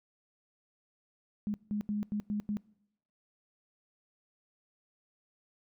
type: tone bursts at uneven times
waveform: sine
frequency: 208.3 Hz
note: G#3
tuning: 5 cents sharp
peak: -30 dBFS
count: 6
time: 1.47-1.54 / 1.71-1.81 / 1.89-2.03 / 2.12-2.2 / 2.3-2.4 / 2.49-2.57 s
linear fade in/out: 0 ms
effects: noise-tail reverb RT60 0.8 s tail -23 dB re dry